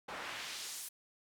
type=noise with band-pass filter sweep; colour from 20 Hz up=pink; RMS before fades=-44 dBFS; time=0.08-0.89 s; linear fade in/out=10 ms; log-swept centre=970 to 12000 Hz; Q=0.91; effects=none